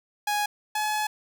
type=tone pair in turn; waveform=sawtooth; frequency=830.6 / 850.5 Hz; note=G#5 / G#5; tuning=0 / +41 cents; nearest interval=unison; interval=41 cents; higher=second; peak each=-20 / -21 dBFS; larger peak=first; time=0.27-0.46 / 0.75-1.07 s; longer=second; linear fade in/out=5 ms; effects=none